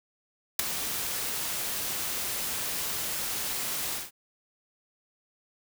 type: noise with ADSR envelope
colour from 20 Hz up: white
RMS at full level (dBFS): -20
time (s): 0.59-4.11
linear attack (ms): 5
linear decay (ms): 8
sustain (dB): -12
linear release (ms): 170
effects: none